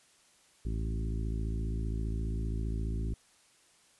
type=harmonic tone with a mistuned harmonic; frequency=55 Hz; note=A1; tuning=in tune; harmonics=1 / 2 / 3 / 4 / 5 / 6 / 7; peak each=-32 / -38 / -42 / -44 / -46 / -48 / -49 dBFS; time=0.65-3.14 s; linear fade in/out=5 ms; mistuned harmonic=1; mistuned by=+46 cents; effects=white hiss -64 dBFS RMS until 3.99 s + resampled to 24000 Hz